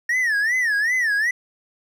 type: tone with vibrato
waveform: triangle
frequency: 1828 Hz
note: A#6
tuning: 34 cents flat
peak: -16 dBFS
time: 0.09-1.31 s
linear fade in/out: 5 ms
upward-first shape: sine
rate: 2.6 Hz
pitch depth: 190 cents each way
effects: none